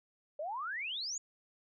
sine exponential sweep, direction up, 569 to 7040 Hz, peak -36 dBFS, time 0.39-1.18 s, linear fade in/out 5 ms, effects none

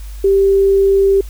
sine tone, 392 Hz, G4, in tune, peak -8 dBFS, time 0.24-1.21 s, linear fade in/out 5 ms, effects added 50 Hz sine -26 dBFS peak until 1.29 s + white hiss -43 dBFS RMS until 1.29 s

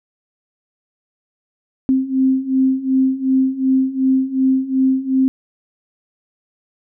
sine beating tone pair, 261.6 / 264.3 Hz, C4 / C4, 0 / +18 cents, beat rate 2.7 Hz, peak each -18 / -15 dBFS, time 1.89-5.28 s, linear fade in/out 0 ms, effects none

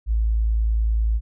sine tone, 55 Hz, A1, in tune, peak -17 dBFS, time 0.06-1.21 s, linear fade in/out 50 ms, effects none

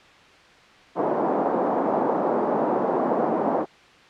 white band-pass noise, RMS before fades -23 dBFS, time 0.95-3.66 s, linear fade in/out 50 ms, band 210 to 840 Hz, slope 24 dB/octave, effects white hiss -50 dBFS RMS until 4.09 s + low-pass 3000 Hz 12 dB/octave

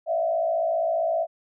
sine tone with frequency modulation, 659.3 Hz, E5, in tune, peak -21 dBFS, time 0.06-1.27 s, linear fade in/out 50 ms, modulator 55.2 Hz, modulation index 0.89, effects none

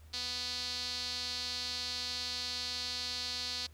sawtooth tone with band-pass filter, 247.7 Hz, B3, 5 cents sharp, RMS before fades -38 dBFS, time 0.13-3.67 s, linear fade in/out 10 ms, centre 4400 Hz, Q 5, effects added 78 Hz sine -53 dBFS peak until 3.73 s + pink hiss -65 dBFS RMS until 3.73 s

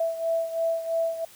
sine beating tone pair, 659.3 / 662.3 Hz, E5 / E5, 0 / +8 cents, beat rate 3 Hz, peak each -25 / -30 dBFS, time 0-1.25 s, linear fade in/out 5 ms, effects white hiss -51 dBFS RMS until 1.35 s

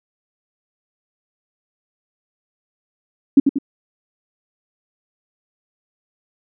sine tone with echo, 277.2 Hz, C#4, in tune, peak -4 dBFS, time 3.37-3.4 s, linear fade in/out 5 ms, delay 93 ms, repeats 2, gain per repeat -6 dB, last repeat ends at 3.586 s, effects none

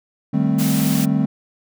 triangle chord, A half-diminished seventh, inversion second, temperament equal with one note detuned, 152.98 / 196 / 220 / 261.6 Hz, Eb3 / G3 / A3 / C4, -29 / 0 / 0 / 0 cents, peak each -19 dBFS, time 0.33-1.26 s, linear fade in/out 10 ms
white noise, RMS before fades -27 dBFS, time 0.58-1.06 s, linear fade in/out 20 ms
effects none

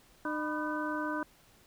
harmonic tone with a mistuned harmonic, 303.6 Hz, D#4, 42 cents flat, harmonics 1 / 2 / 3 / 4 / 5, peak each -35 / -40 / -38 / -42 / -38 dBFS, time 0.25-1.23 s, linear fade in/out 2 ms, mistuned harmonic 3, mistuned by +140 cents, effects pink hiss -62 dBFS RMS until 1.66 s

